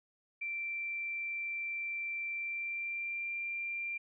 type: tone with pitch glide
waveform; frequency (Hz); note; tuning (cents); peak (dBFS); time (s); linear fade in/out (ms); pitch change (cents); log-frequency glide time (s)
sine; 2349 to 2374; D7 to D7; 0 to +18; -35; 0.41-3.98; 10; +18; 2.33-3.33
effects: none

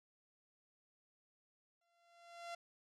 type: tone with exponential growth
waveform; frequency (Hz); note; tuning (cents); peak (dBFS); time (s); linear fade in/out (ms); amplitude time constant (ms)
sawtooth; 686; F5; -31; -39; 1.81-2.55; 5; 160
effects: low-pass 7000 Hz 12 dB/octave

